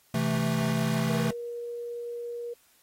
square chord, A minor, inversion first, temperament equal, 130.81 / 164.81 / 220 Hz, C3 / E3 / A3, 0 / 0 / 0 cents, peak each -31 / -30 / -29 dBFS, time 0.14-1.31 s, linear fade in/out 5 ms
sine tone, 475.3 Hz, A#4, 34 cents sharp, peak -33 dBFS, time 1.09-2.54 s, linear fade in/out 10 ms
effects white hiss -63 dBFS RMS until 2.82 s + AAC 48 kbps

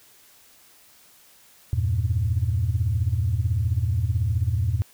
sine chord, E diminished, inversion none, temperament equal, 82.41 / 98 / 116.54 Hz, E2 / G2 / Bb2, 0 / 0 / 0 cents, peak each -24 dBFS, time 1.73-4.82 s, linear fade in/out 0 ms, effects tanh soft clip ceiling -12 dBFS + white hiss -54 dBFS RMS until 4.93 s

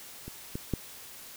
clicks, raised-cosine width 3 ms, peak -27 / -21 / -15 dBFS, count 3, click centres 0.28 / 0.555 / 0.737 s, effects white hiss -47 dBFS RMS until 1.36 s

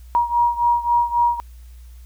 sine beating tone pair, 951 / 954.7 Hz, A#5 / A#5, +34 / +41 cents, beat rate 3.7 Hz, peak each -17 / -20 dBFS, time 0.15-1.4 s, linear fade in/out 0 ms, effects added 60 Hz sine -38 dBFS peak until 2.05 s + white hiss -57 dBFS RMS until 2.05 s

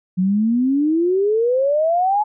sine exponential sweep, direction up, 179.3 to 861 Hz, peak -14 dBFS, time 0.17-2.24 s, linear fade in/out 20 ms, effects none

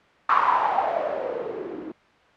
violet noise with low-pass filter sweep, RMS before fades -24 dBFS, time 0.29-1.92 s, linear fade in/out 5 ms, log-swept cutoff 1200 to 300 Hz, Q 7.3, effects white hiss -55 dBFS RMS until 2.36 s + low-pass 2000 Hz 12 dB/octave

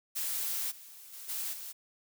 blue noise with level steps, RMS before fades -34 / -51 / -46 / -36 / -43 dBFS, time 0.15-1.73 s, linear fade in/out 20 ms, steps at 0.7 / 1.12 / 1.28 / 1.52 s, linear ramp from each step 20 ms, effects none

